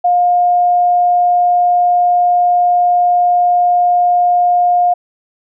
sine tone, 710 Hz, F5, 28 cents sharp, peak -8 dBFS, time 0.04-4.94 s, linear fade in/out 10 ms, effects none

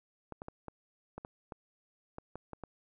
clicks, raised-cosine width 1 ms, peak -28 dBFS, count 11, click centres 0.323 / 0.419 / 0.484 / 0.683 / 1.18 / 1.249 / 1.522 / 2.184 / 2.356 / 2.533 / 2.637 s, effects none

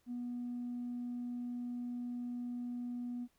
triangle tone with tanh clipping, 243.4 Hz, B3, 25 cents flat, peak -38 dBFS, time 0.06-3.28 s, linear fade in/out 50 ms, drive 5 dB, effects pink hiss -75 dBFS RMS until 3.38 s

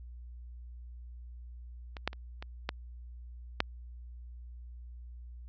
clicks, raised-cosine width 0.3 ms, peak -26 / -13 / -29 / -26 / -15 / -10 dBFS, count 6, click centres 1.968 / 2.076 / 2.131 / 2.425 / 2.691 / 3.604 s, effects added 60 Hz sine -44 dBFS peak until 5.48 s + resampled to 16000 Hz

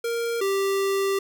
square tone pair in turn, 466.2 / 392 Hz, A#4 / G4, 0 / 0 cents, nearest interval minor third, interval 300 cents, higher first, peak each -25 / -22 dBFS, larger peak second, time 0.04-0.41 / 0.41-1.19 s, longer second, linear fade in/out 5 ms, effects none

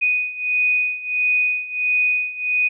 sine beating tone pair, 2485 / 2486.5 Hz, D#7 / D#7, -3 / -2 cents, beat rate 1.5 Hz, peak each -22 / -19 dBFS, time 0.01-2.69 s, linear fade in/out 20 ms, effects none

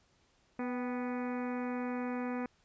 harmonic tone with a mistuned harmonic, 246.9 Hz, B3, in tune, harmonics 1 / 2 / 3 / 4 / 5 / 6 / 7 / 8 / 9 / 10, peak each -35 / -41 / -45 / -47 / -49 / -51 / -52 / -53 / -54 / -55 dBFS, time 0.59-2.46 s, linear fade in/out 2 ms, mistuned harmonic 3, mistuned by +50 cents, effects pink hiss -70 dBFS RMS until 2.64 s + resampled to 16000 Hz

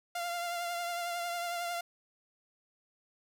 sawtooth tone with vibrato, 694 Hz, F5, 11 cents flat, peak -30 dBFS, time 0.15-1.81 s, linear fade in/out 5 ms, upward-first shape triangle, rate 11 Hz, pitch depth 32 cents each way, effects none

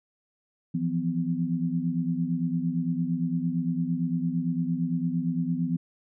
sine tone cluster, 165.5 / 174.3 / 252.4 Hz, E3 / F3 / B3, +7 / -3 / +38 cents, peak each -29 dBFS, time 0.74-5.77 s, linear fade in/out 10 ms, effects none

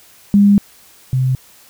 sine tone pair in turn, 202.2 / 129.6 Hz, G#3 / C3, -46 / -16 cents, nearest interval minor sixth, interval 770 cents, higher first, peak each -6 / -12 dBFS, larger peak first, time 0.34-0.58 / 1.13-1.35 s, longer first, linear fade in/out 0 ms, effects white hiss -46 dBFS RMS until 1.69 s

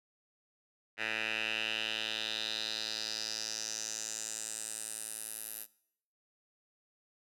10% pulse tone with band-pass filter sweep, 110 Hz, A2, in tune, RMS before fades -38 dBFS, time 0.97-5.67 s, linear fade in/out 50 ms, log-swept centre 2200 to 12000 Hz, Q 3.9, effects noise-tail reverb RT60 0.7 s tail -21 dB re dry

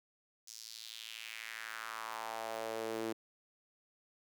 sawtooth tone with high-pass filter sweep, 112.2 Hz, A2, 34 cents sharp, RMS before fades -43 dBFS, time 0.47-3.13 s, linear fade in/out 10 ms, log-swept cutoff 5900 to 330 Hz, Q 2.7, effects none

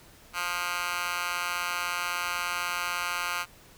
10% pulse tone with high-pass filter, 176.2 Hz, F3, 16 cents sharp, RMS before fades -31 dBFS, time 0.33-3.46 s, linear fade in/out 50 ms, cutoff 1500 Hz, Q 2.9, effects pink hiss -54 dBFS RMS until 3.77 s

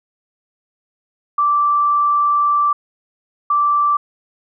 sine tone pair in turn, 1169 / 1169 Hz, D6 / D6, -8 / -8 cents, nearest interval unison, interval 0 cents, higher neither, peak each -12 dBFS, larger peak neither, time 1.38-2.73 / 3.5-3.97 s, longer first, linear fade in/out 5 ms, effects none

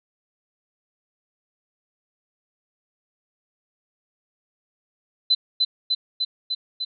sine tone with echo, 4030 Hz, B7, 34 cents sharp, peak -14 dBFS, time 5.3-5.35 s, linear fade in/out 10 ms, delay 300 ms, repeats 5, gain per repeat -2 dB, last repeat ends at 6.85 s, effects none

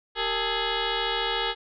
sine tone with frequency modulation, 1235 Hz, D#6, 13 cents flat, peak -24 dBFS, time 0.15-1.55 s, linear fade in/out 50 ms, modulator 424 Hz, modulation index 6, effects none

